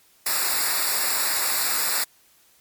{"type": "noise with comb filter", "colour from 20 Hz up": "white", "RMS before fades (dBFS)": -23, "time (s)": [0.26, 2.04], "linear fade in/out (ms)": 5, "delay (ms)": 0.32, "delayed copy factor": -0.9, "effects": ["white hiss -58 dBFS RMS until 2.6 s", "MP3 96 kbps"]}